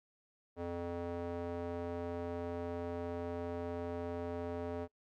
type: tone with band-pass filter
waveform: square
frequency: 86.3 Hz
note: F2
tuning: 20 cents flat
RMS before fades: -40 dBFS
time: 0.56-4.88 s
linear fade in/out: 50 ms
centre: 510 Hz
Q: 1.5
effects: noise-tail reverb RT60 0.1 s tail -24 dB re dry